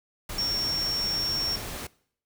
sine tone in noise, 5500 Hz, F8, 27 cents flat, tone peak -25 dBFS, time 0.38-1.56 s, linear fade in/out 5 ms, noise pink, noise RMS -36 dBFS, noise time 0.29-1.87 s, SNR +8 dB, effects noise-tail reverb RT60 0.6 s tail -22 dB re dry

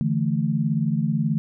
sine chord, D suspended second, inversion none, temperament just, 146.83 / 165.19 / 220.2 Hz, D3 / E3 / A3, 0 / +4 / +2 cents, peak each -24 dBFS, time 0.01-1.38 s, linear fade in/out 0 ms, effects none

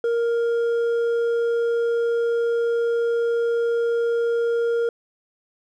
sine tone with hard clipping, 467.2 Hz, A#4, 4 cents sharp, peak -20 dBFS, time 0.04-4.89 s, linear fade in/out 2 ms, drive 4 dB, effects none

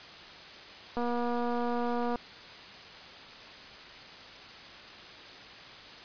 click train, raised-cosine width 1 ms, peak -20 dBFS, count 286, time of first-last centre 0.97-2.157 s, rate 240 Hz, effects white hiss -47 dBFS RMS until 6.04 s + resampled to 11025 Hz

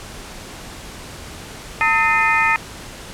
sine tone cluster, 901 / 1279 / 1802 / 2079 / 2470 Hz, A5 / D#6 / A6 / C7 / D#7, +41 / +47 / +41 / -12 / -13 cents, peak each -20 dBFS, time 1.81-2.56 s, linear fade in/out 0 ms, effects pink hiss -35 dBFS RMS until 3.13 s + low-pass 10000 Hz 12 dB/octave

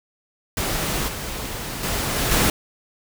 pink noise with level steps, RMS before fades -24 / -30 / -24 / -22 / -18 dBFS, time 0.57-2.5 s, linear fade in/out 2 ms, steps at 1.08 / 1.83 / 2.16 / 2.31 s, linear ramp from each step 5 ms, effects none

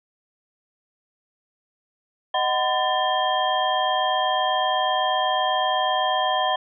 sine tone cluster, 621 / 749 / 1016 / 1775 / 3207 Hz, D#5 / F#5 / B5 / A6 / G7, -3 / +21 / +49 / +15 / +39 cents, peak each -27 / -23 / -25 / -30 / -27 dBFS, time 2.34-6.56 s, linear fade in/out 5 ms, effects none

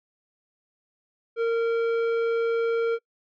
sine tone with tanh clipping, 460.7 Hz, A#4, 20 cents flat, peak -23 dBFS, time 1.36-2.99 s, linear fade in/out 50 ms, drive 11 dB, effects noise-tail reverb RT60 0.1 s tail -25 dB re dry

